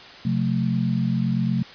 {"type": "chord", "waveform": "sine", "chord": "F major", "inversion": "second", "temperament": "equal with one note detuned", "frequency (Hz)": [130.81, 179.01, 220], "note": ["C3", "F3", "A3"], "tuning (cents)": [0, 43, 0], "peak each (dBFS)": -24, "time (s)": [0.25, 1.63], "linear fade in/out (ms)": 5, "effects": ["white hiss -42 dBFS RMS until 1.74 s", "resampled to 11025 Hz"]}